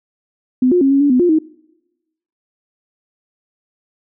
sine tone with pitch steps, 254.2 / 357.2 / 271.7 / 276.2 / 286.8 / 251.9 / 352.3 / 314.6 Hz, C4 / F4 / C#4 / C#4 / D4 / B3 / F4 / D#4, -50 / +39 / -35 / -6 / -41 / +34 / +15 / +19 cents, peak -9 dBFS, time 0.62-1.388 s, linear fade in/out 5 ms, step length 96 ms, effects noise-tail reverb RT60 1.0 s tail -24 dB re dry

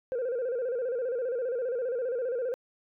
sine tone with vibrato, 493.9 Hz, B4, in tune, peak -26 dBFS, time 0.12-2.54 s, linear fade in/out 0 ms, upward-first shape square, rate 15 Hz, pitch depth 86 cents each way, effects tanh soft clip ceiling -26 dBFS

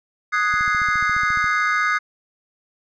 triangle chord, Ab dominant seventh, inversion second, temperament equal, 1244.5 / 1480 / 1661.2 / 2093 Hz, Eb6 / Gb6 / Ab6 / C7, 0 / 0 / 0 / 0 cents, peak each -19 / -22 / -23 / -22 dBFS, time 0.32-1.99 s, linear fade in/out 20 ms
click train, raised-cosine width 5 ms, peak -24 dBFS, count 14, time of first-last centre 0.54-1.443 s, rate 14.4 Hz
effects resampled to 16000 Hz

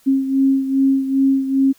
sine beating tone pair, 269.2 / 271.7 Hz, C4 / C#4, +49 / -35 cents, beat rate 2.5 Hz, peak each -14 / -20 dBFS, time 0.06-1.73 s, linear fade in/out 20 ms, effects white hiss -54 dBFS RMS until 1.78 s

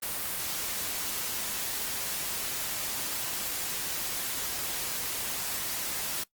white noise, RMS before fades -33 dBFS, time 0.02-6.24 s, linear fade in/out 10 ms, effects noise-tail reverb RT60 0.1 s tail -19 dB re dry + Opus 32 kbps

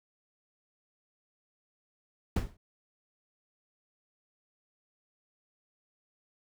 brown noise with exponential decay, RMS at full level -23 dBFS, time 2.36-2.57 s, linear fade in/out 5 ms, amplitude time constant 44 ms, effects none

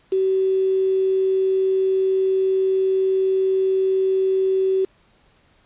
sine tone with quantisation, 380.9 Hz, G4, 50 cents flat, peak -16 dBFS, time 0.12-4.85 s, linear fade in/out 5 ms, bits 6, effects pink hiss -58 dBFS RMS until 5.65 s + resampled to 8000 Hz

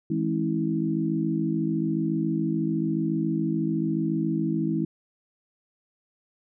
harmonic tone with a mistuned harmonic, 54 Hz, A1, 32 cents flat, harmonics 3 / 4 / 5 / 6, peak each -28 / -29 / -31 / -27 dBFS, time 0.1-4.85 s, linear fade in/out 5 ms, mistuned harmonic 4, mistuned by -57 cents, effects none

